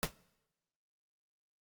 pink noise with exponential decay, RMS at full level -28 dBFS, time 0.03-0.13 s, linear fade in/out 0 ms, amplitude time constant 20 ms, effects noise-tail reverb RT60 1.0 s tail -23 dB re dry + Opus 48 kbps

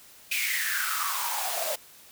white noise with high-pass filter sweep, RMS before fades -29 dBFS, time 0.31-1.76 s, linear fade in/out 10 ms, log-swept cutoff 2500 to 560 Hz, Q 8.1, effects white hiss -52 dBFS RMS until 2.11 s

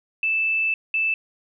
sine tone bursts at uneven times, 2637 Hz, E7, in tune, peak -19 dBFS, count 2, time 0.23-0.74 / 0.94-1.14 s, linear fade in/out 2 ms, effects none

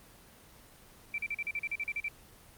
sine tone bursts, 2338 Hz, D7, 8 cents flat, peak -31 dBFS, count 12, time 1.14-2.083 s, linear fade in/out 2 ms, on 41 ms, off 41 ms, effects pink hiss -56 dBFS RMS until 2.57 s + Opus 24 kbps

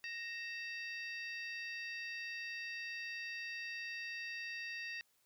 harmonic tone with a mistuned harmonic, 932.3 Hz, A#5, in tune, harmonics 2 / 3 / 4 / 5 / 6, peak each -44 / -46 / -56 / -52 / -58 dBFS, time 0.04-5.01 s, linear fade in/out 0 ms, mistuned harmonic 3, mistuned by -83 cents, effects white hiss -75 dBFS RMS until 5.25 s

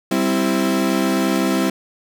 35% pulse chord, C major, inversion second, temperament equal, 196 / 261.6 / 329.6 Hz, G3 / C4 / E4, 0 / 0 / 0 cents, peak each -19 dBFS, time 0.11-1.7 s, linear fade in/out 5 ms, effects none

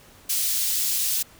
white high-pass noise, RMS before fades -24 dBFS, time 0.29-1.23 s, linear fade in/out 10 ms, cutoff 3700 Hz, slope 12 dB/octave, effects pink hiss -51 dBFS RMS until 1.39 s

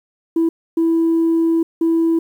sine tone bursts at uneven times, 329.6 Hz, E4, in tune, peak -11 dBFS, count 3, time 0.36-0.49 / 0.77-1.63 / 1.81-2.19 s, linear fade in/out 5 ms, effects tanh soft clip ceiling -10 dBFS + 8-bit

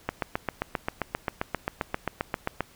click train, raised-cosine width 0.5 ms, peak -11 dBFS, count 20, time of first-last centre 0.09-2.607 s, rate 7.55 Hz, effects pink hiss -55 dBFS RMS until 2.75 s

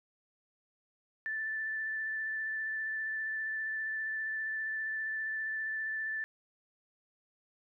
sine tone with vibrato, 1760 Hz, A6, in tune, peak -33 dBFS, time 1.26-6.24 s, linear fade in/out 0 ms, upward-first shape sine, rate 15 Hz, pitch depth 13 cents each way, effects none

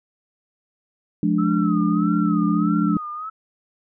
sine chord, D diminished, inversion first, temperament just, 176.2 / 211.4 / 293.7 Hz, F3 / Ab3 / D4, +16 / +31 / 0 cents, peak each -21 dBFS, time 1.23-2.97 s, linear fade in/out 2 ms
sine tone with vibrato, 1284 Hz, E6, 46 cents flat, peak -28 dBFS, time 1.38-3.3 s, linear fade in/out 10 ms, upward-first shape sine, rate 1.6 Hz, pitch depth 110 cents each way
effects none

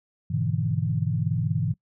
sine chord, E dominant seventh, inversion first, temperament just, 103.01 / 123.61 / 148.33 / 164.81 Hz, G#2 / B2 / D3 / E3, -14 / +2 / +18 / 0 cents, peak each -28 dBFS, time 0.3-1.74 s, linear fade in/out 10 ms, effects noise-tail reverb RT60 0.1 s tail -23 dB re dry

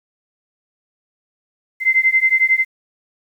sine beating tone pair, 2068 / 2079 Hz, C7 / C7, -21 / -12 cents, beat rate 11 Hz, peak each -15 dBFS, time 1.8-2.65 s, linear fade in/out 50 ms, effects 8-bit

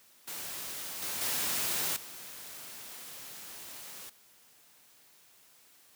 white noise with level steps, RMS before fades -40 / -36 / -32 / -46 dBFS, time 0.27-4.1 s, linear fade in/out 10 ms, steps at 1.02 / 1.21 / 1.96 s, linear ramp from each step 5 ms, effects white hiss -61 dBFS RMS until 5.95 s + high-pass 100 Hz 12 dB/octave

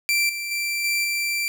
sawtooth tone with level steps, 2349 Hz, D7, in tune, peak -15 / -24 / -20 / -17 / -19 dBFS, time 0.09-1.48 s, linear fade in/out 0 ms, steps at 0.29 / 0.51 / 0.84 / 1.04 s, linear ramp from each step 5 ms, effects none

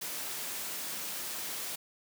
white high-pass noise, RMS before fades -38 dBFS, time 0.01-1.76 s, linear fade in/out 10 ms, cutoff 150 Hz, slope 12 dB/octave, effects none

